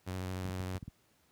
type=tone with vibrato; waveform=sawtooth; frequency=92.5 Hz; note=F#2; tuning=in tune; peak=-32 dBFS; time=0.06-0.79 s; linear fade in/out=20 ms; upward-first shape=sine; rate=13 Hz; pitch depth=25 cents each way
type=clicks; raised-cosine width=5 ms; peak=-30 dBFS; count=6; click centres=0.454 / 0.491 / 0.603 / 0.754 / 0.828 / 0.88 s
effects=pink hiss -70 dBFS RMS until 1.31 s + high-pass 60 Hz 12 dB/octave